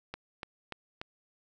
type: click train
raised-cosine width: 0.3 ms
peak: -22 dBFS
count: 4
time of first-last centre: 0.14-1.015 s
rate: 3.43 Hz
effects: none